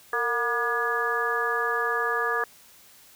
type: harmonic tone with a mistuned harmonic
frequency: 240.6 Hz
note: B3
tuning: 45 cents flat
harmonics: 2 / 3 / 4 / 5 / 6 / 7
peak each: -30 / -35 / -34 / -28 / -38 / -27 dBFS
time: 0.13-2.44 s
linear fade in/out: 2 ms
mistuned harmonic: 2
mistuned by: -73 cents
effects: white hiss -53 dBFS RMS until 3.15 s